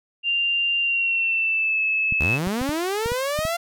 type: tone with pitch glide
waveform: sine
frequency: 2787 to 2600 Hz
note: F7 to E7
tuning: -4 to -24 cents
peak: -19 dBFS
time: 0.23-2.39 s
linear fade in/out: 50 ms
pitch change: -120 cents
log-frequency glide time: 0.8-1.81 s
type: clicks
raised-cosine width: 5 ms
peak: -18 dBFS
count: 8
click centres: 2.124 / 2.472 / 2.615 / 2.692 / 3.06 / 3.119 / 3.39 / 3.452 s
type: linear sweep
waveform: sawtooth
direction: up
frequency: 62.6 to 695 Hz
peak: -19 dBFS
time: 2.2-3.57 s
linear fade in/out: 10 ms
effects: none